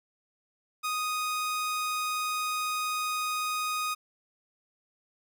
sawtooth tone, 1244.5 Hz, D#6, in tune, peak -25 dBFS, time 0.83-3.95 s, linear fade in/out 20 ms, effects none

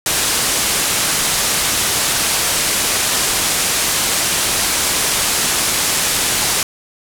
white low-pass noise, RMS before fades -17 dBFS, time 0.06-6.63 s, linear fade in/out 2 ms, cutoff 11000 Hz, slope 24 dB/octave, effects none

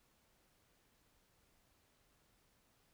silence, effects pink hiss -74 dBFS RMS until 2.93 s

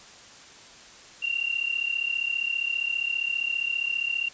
sine tone pair together, 2748 / 2783 Hz, F7 / F7, -29 / -7 cents, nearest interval unison, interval 22 cents, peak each -28 dBFS, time 1.22-4.29 s, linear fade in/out 10 ms, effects white hiss -48 dBFS RMS until 4.33 s + resampled to 16000 Hz

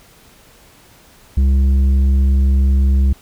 sine tone with tanh clipping, 67.3 Hz, C2, 49 cents sharp, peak -11 dBFS, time 1.37-3.13 s, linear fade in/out 5 ms, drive 7 dB, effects pink hiss -47 dBFS RMS until 3.21 s

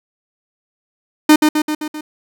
45% pulse tone with echo, 304.8 Hz, D#4, 36 cents flat, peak -5 dBFS, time 1.29-1.36 s, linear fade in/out 5 ms, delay 130 ms, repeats 5, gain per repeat -4 dB, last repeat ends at 2.01 s, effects none

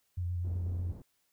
sine tone with vibrato, 88.4 Hz, F2, 22 cents sharp, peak -31 dBFS, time 0.17-0.92 s, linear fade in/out 10 ms, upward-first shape square, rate 8 Hz, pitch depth 20 cents each way
pink low-pass noise, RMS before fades -47 dBFS, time 0.44-1.02 s, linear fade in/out 2 ms, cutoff 340 Hz, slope 12 dB/octave
effects white hiss -75 dBFS RMS until 1.32 s

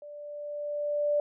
sine tone with level ramp, 587.3 Hz, D5, in tune, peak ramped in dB -42 to -22 dBFS, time 0.02-1.2 s, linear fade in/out 2 ms, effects none

